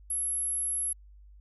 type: tone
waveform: sine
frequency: 11175 Hz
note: F9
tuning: in tune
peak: -28 dBFS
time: 0.1-0.93 s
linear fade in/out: 5 ms
effects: added 50 Hz sine -50 dBFS peak until 1.4 s